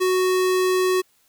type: tone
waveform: square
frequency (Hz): 370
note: F#4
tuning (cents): 0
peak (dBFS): -18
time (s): 0-1.02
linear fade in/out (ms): 20
effects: white hiss -62 dBFS RMS until 1.28 s